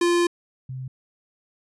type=tone pair in turn; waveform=square / sine; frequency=346.9 / 129.94 Hz; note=F4 / C3; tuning=-12 / -12 cents; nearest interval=octave + perfect fourth; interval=1700 cents; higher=first; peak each=-18 / -30 dBFS; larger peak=first; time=0.01-0.27 / 0.69-0.88 s; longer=first; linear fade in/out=5 ms; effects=resampled to 24000 Hz